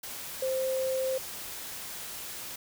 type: tone in noise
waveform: sine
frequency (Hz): 524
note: C5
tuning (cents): +2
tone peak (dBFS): -27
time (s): 0.42-1.18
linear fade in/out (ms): 5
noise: white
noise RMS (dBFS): -40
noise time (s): 0.03-2.56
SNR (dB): +10
effects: none